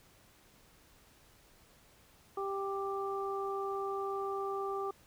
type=harmonic tone; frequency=393 Hz; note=G4; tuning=4 cents sharp; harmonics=1 / 2 / 3; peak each=-36 / -41 / -39 dBFS; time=2.37-4.91 s; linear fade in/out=5 ms; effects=pink hiss -63 dBFS RMS until 5.06 s